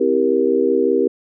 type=chord; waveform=sine; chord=C dominant seventh; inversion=none; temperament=just; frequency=261.6 / 327 / 392.4 / 470.9 Hz; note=C4 / E4 / G4 / Bb4; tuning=0 / -14 / +2 / +18 cents; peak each=-21 / -21 / -17 / -18 dBFS; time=0-1.08 s; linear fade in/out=10 ms; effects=none